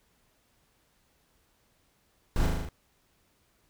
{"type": "noise with echo", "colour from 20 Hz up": "brown", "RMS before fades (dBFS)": -26, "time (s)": [2.36, 2.46], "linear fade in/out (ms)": 0, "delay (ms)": 38, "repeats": 6, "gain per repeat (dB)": -2, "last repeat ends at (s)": 2.688, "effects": ["pink hiss -69 dBFS RMS until 3.69 s"]}